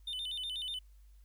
triangle tone with vibrato, 3300 Hz, G#7, 12 cents flat, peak -35 dBFS, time 0.07-0.79 s, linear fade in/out 5 ms, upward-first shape square, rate 8.2 Hz, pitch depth 160 cents each way, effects added 50 Hz sine -55 dBFS peak until 1.24 s + white hiss -75 dBFS RMS until 1.24 s

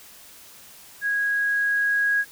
sine tone with level ramp, 1650 Hz, G#6, 12 cents flat, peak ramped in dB -21 to -18 dBFS, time 1.01-2.25 s, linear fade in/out 50 ms, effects white hiss -47 dBFS RMS until 2.31 s

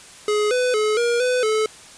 square tone with pitch steps, 420.3 / 500 / 427.8 / 474.8 / 501 / 433.8 Hz, G#4 / B4 / A4 / A#4 / B4 / A4, +21 / +21 / -49 / +32 / +25 / -25 cents, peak -18 dBFS, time 0.28-1.66 s, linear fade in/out 2 ms, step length 230 ms, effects white hiss -43 dBFS RMS until 1.97 s + resampled to 22050 Hz

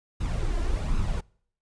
brown noise with flanger, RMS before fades -26 dBFS, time 0.2-1.21 s, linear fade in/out 10 ms, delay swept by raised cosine 0.77 to 2.97 ms, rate 1.3 Hz, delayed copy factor +0.55, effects noise-tail reverb RT60 0.6 s tail -26 dB re dry + resampled to 22050 Hz

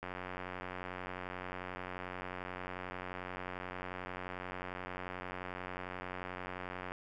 click train, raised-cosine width 0.5 ms, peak -26 dBFS, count 630, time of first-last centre 0.03-6.919 s, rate 91.3 Hz, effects none

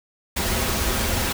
pink noise with comb filter, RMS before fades -23 dBFS, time 0.36-1.33 s, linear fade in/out 10 ms, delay 6.7 ms, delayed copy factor -0.55, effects none

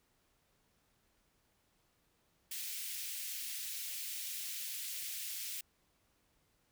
white high-pass noise, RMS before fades -42 dBFS, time 2.51-5.61 s, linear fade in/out 5 ms, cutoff 2100 Hz, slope 24 dB/octave, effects pink hiss -75 dBFS RMS until 6.71 s

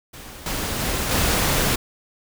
pink noise with level steps, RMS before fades -39 / -26 / -24 / -20 dBFS, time 0.13-1.76 s, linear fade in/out 10 ms, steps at 0.46 / 0.79 / 1.11 s, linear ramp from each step 2 ms, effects none

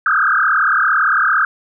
sine tone with frequency modulation, 1421 Hz, F6, 30 cents sharp, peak -11 dBFS, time 0.06-1.45 s, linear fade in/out 2 ms, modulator 37.7 Hz, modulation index 5.3, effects none

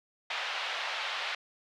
white band-pass noise, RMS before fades -35 dBFS, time 0.3-1.35 s, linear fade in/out 5 ms, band 630 to 3600 Hz, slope 24 dB/octave, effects none

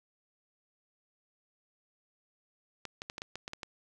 clicks, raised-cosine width 0.2 ms, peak -22 dBFS, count 9, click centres 2.853 / 3.019 / 3.099 / 3.181 / 3.219 / 3.356 / 3.479 / 3.534 / 3.632 s, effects none

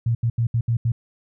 sine tone bursts at uneven times, 116.54 Hz, A#2, in tune, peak -17 dBFS, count 6, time 0.06-0.15 / 0.23-0.3 / 0.38-0.47 / 0.54-0.61 / 0.68-0.77 / 0.85-0.92 s, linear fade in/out 5 ms, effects none

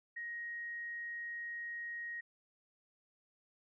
sine tone, 1880 Hz, A#6, 14 cents sharp, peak -40 dBFS, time 0.16-2.21 s, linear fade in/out 10 ms, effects none

